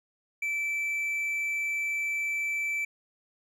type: tone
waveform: triangle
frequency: 2323 Hz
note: D7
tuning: 20 cents flat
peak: -26 dBFS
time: 0.42-2.85 s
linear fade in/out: 5 ms
effects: none